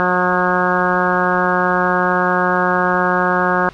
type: harmonic tone with a mistuned harmonic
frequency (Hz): 180.9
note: F#3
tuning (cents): -39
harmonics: 1 / 2 / 3 / 4 / 5 / 6 / 7 / 8 / 9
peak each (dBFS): -22 / -22 / -22 / -22 / -22 / -22 / -22 / -22 / -22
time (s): 0-3.69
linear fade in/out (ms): 0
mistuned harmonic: 7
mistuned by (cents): -15
effects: pink hiss -41 dBFS RMS until 3.73 s + low-pass 4000 Hz 12 dB/octave